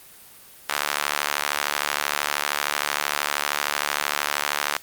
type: tone with high-pass filter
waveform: sawtooth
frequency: 73 Hz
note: D2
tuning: 10 cents flat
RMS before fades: -26 dBFS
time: 0.69-4.77 s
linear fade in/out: 0 ms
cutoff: 1200 Hz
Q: 1
effects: white hiss -47 dBFS RMS until 4.82 s + Opus 32 kbps